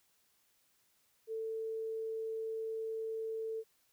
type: tone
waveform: sine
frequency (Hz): 445.1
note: A4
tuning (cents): +20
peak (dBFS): -36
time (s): 1.27-3.64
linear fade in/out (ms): 50
effects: white hiss -73 dBFS RMS until 3.92 s